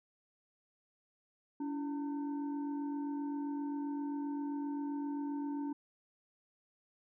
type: tone with frequency modulation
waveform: sine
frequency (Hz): 285.7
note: D4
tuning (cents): -48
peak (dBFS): -35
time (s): 1.6-5.73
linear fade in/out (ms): 5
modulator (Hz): 619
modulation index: 0.5
effects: none